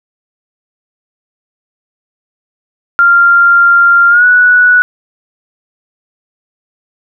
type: tone with pitch glide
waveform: sine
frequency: 1391 to 1473.7 Hz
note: F6 to F#6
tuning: -7 to -7 cents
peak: -3 dBFS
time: 2.99-4.82 s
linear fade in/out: 0 ms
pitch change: +100 cents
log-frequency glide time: 4.09-4.25 s
effects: none